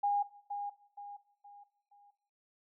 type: tone with echo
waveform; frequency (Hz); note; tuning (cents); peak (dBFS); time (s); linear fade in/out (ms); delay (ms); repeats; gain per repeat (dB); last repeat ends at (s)
sine; 814; G#5; -35; -27; 0.03-0.23; 10; 470; 4; -8; 2.11
effects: noise-tail reverb RT60 0.7 s tail -17 dB re dry